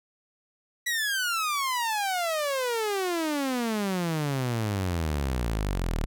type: exponential sweep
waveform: sawtooth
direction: down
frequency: 1967 to 36.65 Hz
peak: -22 dBFS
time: 0.86-6.06 s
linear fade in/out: 10 ms
effects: none